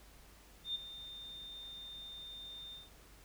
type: tone with ADSR envelope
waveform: sine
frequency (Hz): 3620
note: A7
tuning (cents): +48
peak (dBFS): -33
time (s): 0.64-2.9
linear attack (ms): 110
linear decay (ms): 14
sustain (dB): -13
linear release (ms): 170
effects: added 50 Hz sine -61 dBFS peak until 3.24 s + pink hiss -61 dBFS RMS until 3.24 s